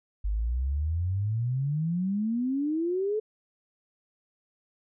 sine exponential sweep, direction up, 49 to 440 Hz, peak -25 dBFS, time 0.24-3.2 s, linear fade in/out 10 ms, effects none

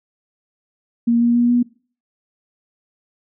sine tone with pitch steps, 234.6 / 237.2 / 239.8 / 242.5 Hz, A#3 / A#3 / A#3 / B3, +11 / +30 / +49 / -31 cents, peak -12 dBFS, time 1.07-1.63 s, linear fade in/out 10 ms, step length 140 ms, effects noise-tail reverb RT60 0.4 s tail -21 dB re dry

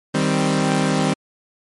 sawtooth chord, C minor, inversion first, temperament equal with one note detuned, 156.28 / 196 / 261.6 Hz, Eb3 / G3 / C4, +8 / 0 / 0 cents, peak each -17 dBFS, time 0.14-1.14 s, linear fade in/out 10 ms, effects MP3 48 kbps

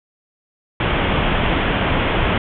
pink low-pass noise, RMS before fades -18 dBFS, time 0.8-2.38 s, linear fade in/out 2 ms, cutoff 3400 Hz, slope 96 dB/octave, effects none

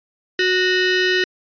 sawtooth ring-modulated tone, 1108.7 Hz, C#6, in tune, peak -8 dBFS, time 0.39-1.24 s, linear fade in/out 2 ms, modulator 741 Hz, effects resampled to 11025 Hz

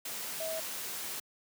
sine tone in noise, 643 Hz, E5, 43 cents flat, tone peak -35 dBFS, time 0.4-0.6 s, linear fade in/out 5 ms, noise white, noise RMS -39 dBFS, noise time 0.05-1.2 s, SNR +1 dB, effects high-pass 150 Hz 12 dB/octave

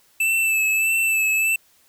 square tone with vibrato, 2637 Hz, E7, in tune, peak -18 dBFS, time 0.2-1.56 s, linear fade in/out 5 ms, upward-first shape sine, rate 1.6 Hz, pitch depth 30 cents each way, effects white hiss -58 dBFS RMS until 1.88 s

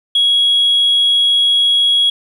sine tone, 3322 Hz, G#7, in tune, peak -8 dBFS, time 0.15-2.1 s, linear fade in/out 5 ms, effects tanh soft clip ceiling -6 dBFS + 8-bit

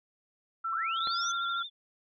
sine tone with pitch glide, 1339 to 1379 Hz, E6 to F6, +27 to -22 cents, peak -30 dBFS, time 0.64-1.63 s, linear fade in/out 10 ms, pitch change +51 cents, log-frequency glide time 1.01-1.19 s
sine linear sweep, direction up, 1022 to 6280 Hz, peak -34 dBFS, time 0.72-1.32 s, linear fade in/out 10 ms
sine tone with vibrato, 3539 Hz, A7, 9 cents sharp, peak -36 dBFS, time 0.95-1.7 s, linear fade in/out 50 ms, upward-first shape sine, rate 13 Hz, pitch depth 56 cents each way
clicks, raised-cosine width 0.5 ms, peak -27 / -34 dBFS, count 2, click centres 1.072 / 1.078 s
effects none

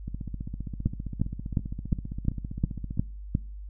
two click trains, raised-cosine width 5 ms, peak -11 / -22 dBFS, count 8 / 45, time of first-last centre 0.86-3.351 / 0.08-2.975 s, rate 2.81 / 15.2 Hz, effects noise-tail reverb RT60 0.4 s tail -23 dB re dry + added 50 Hz sine -37 dBFS peak until 3.69 s

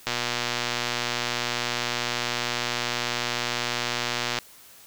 click train, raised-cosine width 0.2 ms, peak -8 dBFS, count 519, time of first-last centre 0.07-4.387 s, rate 120 Hz, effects white hiss -50 dBFS RMS until 4.86 s

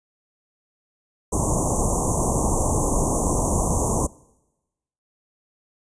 pink band-stop noise, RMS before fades -21 dBFS, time 1.32-4.07 s, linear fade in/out 10 ms, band 1100 to 6200 Hz, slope 96 dB/octave, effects noise-tail reverb RT60 1.0 s tail -23 dB re dry + resampled to 22050 Hz

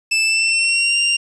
sawtooth tone with pitch glide, 2638 to 2782 Hz, E7 to F7, +1 to -7 cents, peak -11 dBFS, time 0.11-1.17 s, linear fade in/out 10 ms, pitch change +92 cents, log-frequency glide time 0.24-0.98 s, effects resampled to 22050 Hz + 8-bit

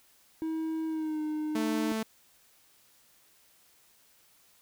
triangle tone with pitch glide, 320 to 306.3 Hz, D#4 to D#4, +49 to -27 cents, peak -28 dBFS, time 0.42-1.92 s, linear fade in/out 0 ms, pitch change -76 cents, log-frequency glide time 0.87-1.21 s
sawtooth tone, 220.7 Hz, A3, 5 cents sharp, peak -26 dBFS, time 1.55-2.03 s, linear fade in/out 5 ms
effects white hiss -63 dBFS RMS until 4.61 s

